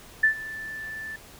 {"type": "tone with ADSR envelope", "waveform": "sine", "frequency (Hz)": 1760, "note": "A6", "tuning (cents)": 0, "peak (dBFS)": -14, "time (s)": [0.23, 1.16], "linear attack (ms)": 8, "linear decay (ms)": 100, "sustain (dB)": -19, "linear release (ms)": 4, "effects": ["pink hiss -48 dBFS RMS until 1.39 s"]}